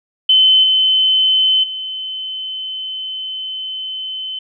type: tone with level steps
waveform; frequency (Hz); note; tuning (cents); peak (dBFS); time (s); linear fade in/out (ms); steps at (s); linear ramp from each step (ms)
sine; 3055; G7; -45; -7 / -10 / -22; 0.29-4.39; 5; 0.63 / 1.63; 10
effects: none